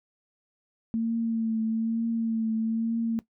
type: tone with vibrato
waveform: sine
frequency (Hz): 225.7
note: A3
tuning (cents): +44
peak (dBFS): -24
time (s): 0.94-3.19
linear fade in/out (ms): 0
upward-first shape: triangle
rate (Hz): 1.1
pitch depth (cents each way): 34
effects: noise-tail reverb RT60 0.1 s tail -17 dB re dry